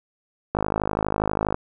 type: click train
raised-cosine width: 1 ms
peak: -8 dBFS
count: 53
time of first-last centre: 0.55-1.544 s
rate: 52.3 Hz
effects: none